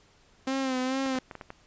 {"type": "tone with vibrato", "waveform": "sawtooth", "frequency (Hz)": 261.8, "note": "C4", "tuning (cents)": 1, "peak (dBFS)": -23, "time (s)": [0.47, 1.19], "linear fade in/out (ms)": 5, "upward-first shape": "sine", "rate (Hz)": 2.3, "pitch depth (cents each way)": 50}
{"type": "clicks", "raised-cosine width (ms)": 0.5, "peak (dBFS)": -24, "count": 7, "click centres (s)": [1.062, 1.156, 1.186, 1.312, 1.353, 1.412, 1.504]}
{"effects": ["pink hiss -61 dBFS RMS until 1.66 s", "resampled to 16000 Hz"]}